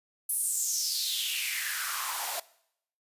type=noise with high-pass filter sweep; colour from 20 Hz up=white; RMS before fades=-31 dBFS; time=0.29-2.4 s; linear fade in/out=5 ms; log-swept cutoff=11000 to 670 Hz; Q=4.9; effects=noise-tail reverb RT60 0.7 s tail -20 dB re dry + resampled to 32000 Hz